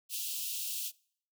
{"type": "high-pass noise", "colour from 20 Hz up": "white", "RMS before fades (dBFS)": -37, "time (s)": [0.09, 0.92], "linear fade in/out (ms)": 50, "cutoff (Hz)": 2600, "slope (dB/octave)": 96, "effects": ["noise-tail reverb RT60 0.6 s tail -25 dB re dry"]}